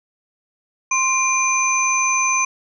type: tone cluster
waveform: sine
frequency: 1044 / 2393 / 6130 Hz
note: C6 / D7 / G8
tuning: -4 / +32 / -40 cents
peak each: -20 dBFS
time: 0.91-2.45 s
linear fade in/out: 5 ms
effects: none